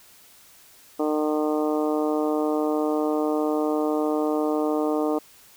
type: harmonic tone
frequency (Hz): 152.3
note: D#3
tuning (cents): -37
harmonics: 2 / 3 / 4 / 5 / 6 / 7 / 8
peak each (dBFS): -24 / -26 / -29 / -32 / -37 / -37 / -37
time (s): 0.99-5.19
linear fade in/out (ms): 10
effects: white hiss -52 dBFS RMS until 5.56 s